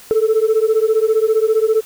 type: beating tone pair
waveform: sine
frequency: 432.4 / 447.4 Hz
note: A4 / A4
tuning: -30 / +29 cents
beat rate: 15 Hz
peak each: -13 dBFS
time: 0.11-1.81 s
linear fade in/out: 0 ms
effects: tanh soft clip ceiling -8 dBFS + white hiss -41 dBFS RMS until 1.85 s